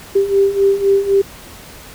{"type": "beating tone pair", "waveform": "sine", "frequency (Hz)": [392, 395.9], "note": ["G4", "G4"], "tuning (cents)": [0, 17], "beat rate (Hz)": 3.9, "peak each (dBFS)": [-16, -12], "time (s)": [0.15, 1.22], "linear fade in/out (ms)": 10, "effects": ["pink hiss -37 dBFS RMS until 1.94 s"]}